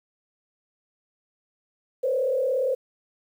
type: tone with frequency modulation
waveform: sine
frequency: 523.3 Hz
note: C5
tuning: in tune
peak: -21 dBFS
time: 2.03-2.75 s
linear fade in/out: 10 ms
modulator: 37.3 Hz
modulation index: 1
effects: 9-bit